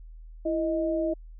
sine tone pair together, 331.9 / 626 Hz, E4 / D#5, +12 / +10 cents, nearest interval major seventh, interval 1098 cents, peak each -27 dBFS, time 0.45-1.14 s, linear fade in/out 10 ms, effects added 40 Hz sine -42 dBFS peak until 1.39 s

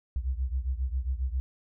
sine beating tone pair, 62 / 69.4 Hz, B1 / C#2, +7 / +3 cents, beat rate 7.4 Hz, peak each -29 / -32 dBFS, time 0.16-1.4 s, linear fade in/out 0 ms, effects none

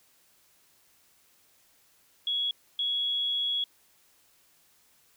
sine tone bursts at uneven times, 3345 Hz, G#7, 12 cents sharp, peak -26 dBFS, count 2, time 2.27-2.51 / 2.79-3.64 s, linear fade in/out 2 ms, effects white hiss -64 dBFS RMS until 5.16 s

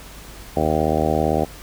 harmonic tone, 77.78 Hz, D#2, in tune, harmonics 1 / 2 / 3 / 4 / 5 / 6 / 7 / 8 / 9 / 10, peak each -26 / -26 / -26 / -26 / -26 / -26 / -26 / -26 / -26 / -26 dBFS, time 0.56-1.45 s, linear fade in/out 10 ms, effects added 50 Hz sine -41 dBFS peak until 1.62 s + pink hiss -41 dBFS RMS until 1.62 s

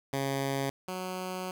10% pulse tone pair in turn, 137 / 184.62 Hz, C#3 / F#3, -20 / -4 cents, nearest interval perfect fourth, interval 516 cents, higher second, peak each -21 / -26 dBFS, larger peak first, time 0.13-0.7 / 0.88-1.51 s, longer second, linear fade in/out 2 ms, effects none

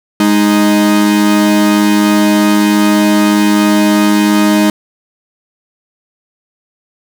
45% pulse tone pair together, 207.7 / 310.9 Hz, G#3 / D#4, 0 / -1 cents, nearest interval perfect fifth, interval 699 cents, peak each -10 dBFS, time 0.2-4.7 s, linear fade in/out 2 ms, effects none

